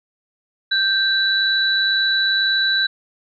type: tone pair together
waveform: sine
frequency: 1568 / 3951 Hz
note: G6 / B7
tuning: 0 / 0 cents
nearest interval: octave + major third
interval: 1600 cents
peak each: -18 dBFS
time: 0.71-2.87 s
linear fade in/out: 10 ms
effects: none